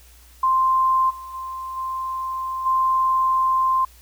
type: tone with level steps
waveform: sine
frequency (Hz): 1046.5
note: C6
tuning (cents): 0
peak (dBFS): -15 / -33 / -28 / -24 / -16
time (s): 0.43-3.85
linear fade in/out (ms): 5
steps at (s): 1.09 / 1.33 / 1.76 / 2.65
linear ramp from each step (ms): 20
effects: added 60 Hz sine -48 dBFS peak until 4.01 s + white hiss -52 dBFS RMS until 4.01 s